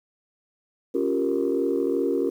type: chord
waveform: sine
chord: G half-diminished seventh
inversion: second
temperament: equal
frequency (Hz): 277.2 / 349.2 / 392 / 466.2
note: Db4 / F4 / G4 / Bb4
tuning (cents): 0 / 0 / 0 / 0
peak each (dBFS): -26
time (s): 0.94-2.3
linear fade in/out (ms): 10
effects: tanh soft clip ceiling -13 dBFS + 9-bit